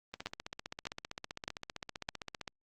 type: two click trains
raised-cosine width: 0.2 ms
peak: -18 / -23 dBFS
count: 4 / 37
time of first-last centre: 0.26-2.089 / 0.14-2.478 s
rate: 1.64 / 15.4 Hz
effects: Opus 32 kbps